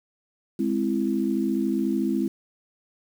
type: chord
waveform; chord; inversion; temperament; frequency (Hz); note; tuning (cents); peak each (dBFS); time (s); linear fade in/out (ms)
sine; Ab augmented; none; equal with one note detuned; 207.7 / 261.6 / 332.1; Ab3 / C4 / E4; 0 / 0 / +13; -26; 0.59-2.28; 5
effects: 8-bit

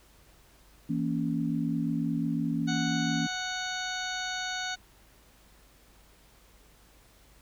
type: chord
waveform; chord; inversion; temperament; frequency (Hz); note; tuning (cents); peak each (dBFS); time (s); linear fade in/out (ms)
sine; A# diminished; second; equal with one note detuned; 164.81 / 233.1 / 278.9; E3 / A#3 / C#4; 0 / 0 / +11; -31; 0.89-3.27; 10
type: harmonic tone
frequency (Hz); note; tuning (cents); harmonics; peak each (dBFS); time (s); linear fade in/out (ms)
740; F#5; 0; 1 / 2 / 3 / 4 / 5 / 6 / 8 / 9; -38 / -35 / -43 / -43 / -39 / -41 / -45 / -44; 2.67-4.76; 20
effects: added 50 Hz sine -60 dBFS peak until 7.41 s + pink hiss -60 dBFS RMS until 7.41 s

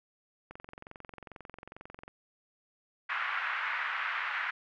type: click train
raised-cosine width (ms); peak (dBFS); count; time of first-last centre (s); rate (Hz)
0.5; -30; 36; 0.51-2.08; 22.3
type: band-pass noise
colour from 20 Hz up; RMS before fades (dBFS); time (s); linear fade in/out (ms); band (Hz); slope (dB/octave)
pink; -34; 3.09-4.51; 10; 1200 to 2200; 24
effects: none

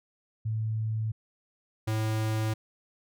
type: tone pair in turn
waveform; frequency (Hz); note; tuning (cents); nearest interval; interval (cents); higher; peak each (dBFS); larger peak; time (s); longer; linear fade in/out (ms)
sine / square; 110 / 109.49; A2 / A2; 0 / -8; unison; 8; first; -27; neither; 0.45-1.12 / 1.87-2.54; neither; 10
effects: none

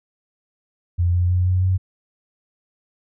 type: tone with pitch steps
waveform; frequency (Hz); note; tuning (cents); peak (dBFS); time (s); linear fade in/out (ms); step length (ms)
sine; 87.31 / 88.73 / 90.18 / 91.65 / 93.15; F2 / F2 / F#2 / F#2 / F#2; 0 / +28 / -44 / -16 / +12; -15; 0.98-1.78; 20; 160
effects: none

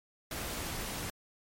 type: noise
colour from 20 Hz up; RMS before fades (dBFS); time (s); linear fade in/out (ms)
pink; -38; 0.31-1.1; 2
effects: MP3 64 kbps

